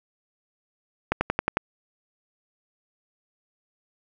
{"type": "click train", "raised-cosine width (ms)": 0.5, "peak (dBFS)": -6, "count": 6, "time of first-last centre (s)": [1.12, 1.57], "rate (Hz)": 11.1, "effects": []}